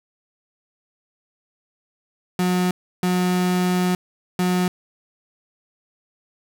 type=tone bursts at uneven times; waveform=35% pulse; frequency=181 Hz; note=F#3; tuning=38 cents flat; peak=-16 dBFS; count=3; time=2.39-2.71 / 3.03-3.95 / 4.39-4.68 s; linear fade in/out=2 ms; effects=none